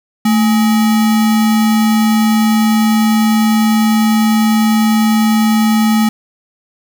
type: tone with sample-and-hold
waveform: sine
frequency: 220 Hz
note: A3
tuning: in tune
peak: -8 dBFS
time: 0.25-6.09 s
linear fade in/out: 5 ms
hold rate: 1050 Hz
effects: none